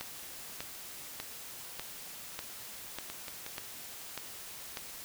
two click trains, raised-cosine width 0.2 ms, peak -23 / -20 dBFS, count 3 / 9, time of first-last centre 3.1-3.464 / 0.01-4.772 s, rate 5.49 / 1.68 Hz, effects white hiss -46 dBFS RMS until 5.04 s

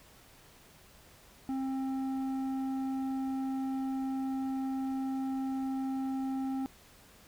square tone with low-pass filter, 266 Hz, C4, 29 cents sharp, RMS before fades -34 dBFS, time 1.49-6.66 s, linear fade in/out 0 ms, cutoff 740 Hz, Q 0.98, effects pink hiss -58 dBFS RMS until 7.27 s

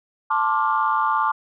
sine chord, D minor seventh, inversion second, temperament just, 881 / 1057.2 / 1174.7 / 1409.6 Hz, A5 / C6 / D6 / F6, +2 / +18 / 0 / +16 cents, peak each -22 / -24 / -21 / -27 dBFS, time 0.3-1.32 s, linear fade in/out 10 ms, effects tanh soft clip ceiling -7 dBFS

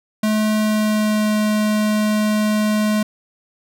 square tone with pitch glide, 214.8 to 212.6 Hz, A3 to G#3, -41 to +41 cents, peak -16 dBFS, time 0.23-3.03 s, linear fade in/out 5 ms, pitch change -18 cents, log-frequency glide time 0.53-1.36 s, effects none

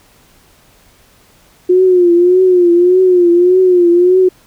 sine tone with vibrato, 358.4 Hz, F4, 45 cents sharp, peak -5 dBFS, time 1.69-4.29 s, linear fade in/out 10 ms, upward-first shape triangle, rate 1.7 Hz, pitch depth 84 cents each way, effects pink hiss -48 dBFS RMS until 4.46 s

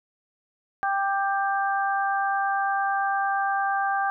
harmonic tone, 394.3 Hz, G4, 10 cents sharp, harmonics 2 / 3 / 4, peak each -24 / -29 / -28 dBFS, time 0.83-4.1 s, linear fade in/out 0 ms, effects none

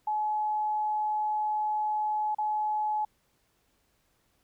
sine tone with dropouts, 851 Hz, G#5, 42 cents sharp, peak -26 dBFS, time 0.07-3.05 s, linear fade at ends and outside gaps 5 ms, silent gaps 2.348-2.384 s, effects pink hiss -71 dBFS RMS until 4.43 s

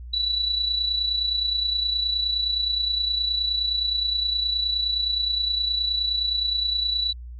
sine tone with amplitude modulation, 3946 Hz, B7, 2 cents flat, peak -19 dBFS, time 0.13-7.13 s, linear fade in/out 10 ms, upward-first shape sine, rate 29.6 Hz, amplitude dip 55%, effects added 60 Hz sine -35 dBFS peak until 7.39 s

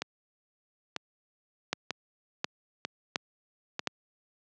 two click trains, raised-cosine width 0.2 ms, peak -14 / -10 dBFS, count 5 / 4, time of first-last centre 0.02-3.794 / 1.73-3.873 s, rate 1.06 / 1.4 Hz, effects high-pass 150 Hz 12 dB/octave + low-pass 7000 Hz 12 dB/octave

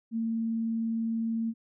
sine tone with vibrato, 226.6 Hz, A#3, 49 cents flat, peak -27 dBFS, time 0.11-1.54 s, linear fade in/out 50 ms, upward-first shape square, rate 20 Hz, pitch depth 12 cents each way, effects none

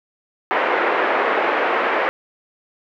pink band-pass noise, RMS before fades -19 dBFS, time 0.51-2.09 s, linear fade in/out 0 ms, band 390 to 2200 Hz, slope 24 dB/octave, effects none

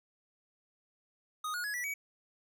square tone with pitch steps, 1244.5 / 1446.2 / 1680.5 / 1952.8 / 2269 Hz, D#6 / F#6 / G#6 / B6 / C#7, 0 / -40 / +20 / -20 / +40 cents, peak -35 dBFS, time 1.44-1.94 s, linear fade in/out 5 ms, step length 100 ms, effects none

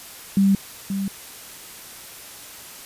sine tone with echo, 196 Hz, G3, in tune, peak -13 dBFS, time 0.37-0.55 s, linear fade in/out 2 ms, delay 530 ms, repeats 1, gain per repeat -9 dB, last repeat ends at 1.08 s, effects white hiss -40 dBFS RMS until 2.85 s + resampled to 32000 Hz

